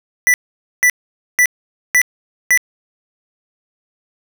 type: tone bursts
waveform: square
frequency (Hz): 1975.5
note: B6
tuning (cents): 0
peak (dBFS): -9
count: 5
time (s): 0.27-2.575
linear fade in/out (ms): 0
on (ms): 69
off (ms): 490
effects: none